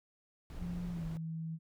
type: noise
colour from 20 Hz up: brown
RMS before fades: -45 dBFS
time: 0.5-1.17 s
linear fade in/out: 0 ms
type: tone with pitch glide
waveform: sine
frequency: 174.61 to 161.98 Hz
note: F3 to E3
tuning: 0 to -30 cents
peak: -37 dBFS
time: 0.59-1.59 s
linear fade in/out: 50 ms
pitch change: -130 cents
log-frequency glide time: 0.91-1.05 s
effects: none